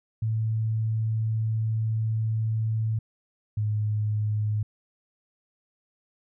sine tone pair in turn, 110.7 / 106.26 Hz, A2 / G#2, +11 / +40 cents, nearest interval minor second, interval 71 cents, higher first, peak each -23 dBFS, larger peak neither, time 0.22-2.99 / 3.57-4.63 s, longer first, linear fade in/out 5 ms, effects none

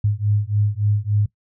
sine beating tone pair, 102.3 / 105.8 Hz, G#2 / G#2, -26 / +33 cents, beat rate 3.5 Hz, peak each -20 dBFS, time 0.04-1.26 s, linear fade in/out 5 ms, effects noise-tail reverb RT60 0.1 s tail -19 dB re dry

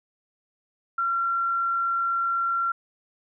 sine tone, 1368 Hz, F6, 36 cents flat, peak -22 dBFS, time 0.98-2.72 s, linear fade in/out 5 ms, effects none

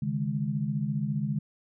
sine chord, C# suspended second, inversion none, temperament equal with one note detuned, 138.59 / 153.33 / 207.7 Hz, C#3 / D#3 / G#3, 0 / -25 / 0 cents, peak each -31 dBFS, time 0.02-1.39 s, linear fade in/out 5 ms, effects none

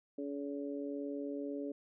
harmonic tone, 141.9 Hz, C#3, 41 cents sharp, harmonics 2 / 3 / 4, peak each -39 / -43 / -45 dBFS, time 0.18-1.72 s, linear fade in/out 5 ms, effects none

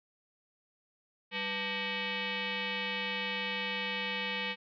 sine tone with frequency modulation, 196 Hz, G3, in tune, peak -32 dBFS, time 1.31-4.56 s, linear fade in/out 50 ms, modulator 691 Hz, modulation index 4.7, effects none

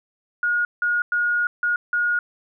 sine tone bursts at uneven times, 1438 Hz, F#6, 50 cents flat, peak -18 dBFS, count 5, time 0.43-0.65 / 0.82-1.02 / 1.12-1.47 / 1.63-1.76 / 1.93-2.19 s, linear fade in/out 2 ms, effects none

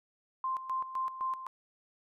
sine tone with tremolo, 1046.5 Hz, C6, in tune, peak -30 dBFS, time 0.44-1.47 s, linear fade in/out 2 ms, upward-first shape square, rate 3.9 Hz, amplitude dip 70%, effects none

